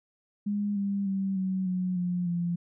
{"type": "tone with pitch steps", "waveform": "sine", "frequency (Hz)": [205, 199.28, 193.72, 188.31, 183.06, 177.95, 172.98], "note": ["G#3", "G3", "G3", "F#3", "F#3", "F3", "F3"], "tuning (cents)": [-22, 29, -20, 31, -18, 33, -16], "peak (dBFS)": -26, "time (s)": [0.46, 2.56], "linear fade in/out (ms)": 10, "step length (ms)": 300, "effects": []}